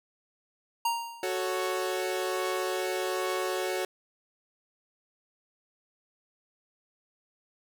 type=tone with exponential decay; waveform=square; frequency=932.3 Hz; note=A#5; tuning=in tune; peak=-24 dBFS; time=0.85-1.45 s; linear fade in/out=5 ms; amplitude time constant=130 ms
type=chord; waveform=sawtooth; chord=F# minor; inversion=none; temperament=equal; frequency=370 / 440 / 554.4 Hz; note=F#4 / A4 / C#5; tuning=0 / 0 / 0 cents; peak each=-27 / -32 / -30 dBFS; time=1.23-3.85 s; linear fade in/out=2 ms
effects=none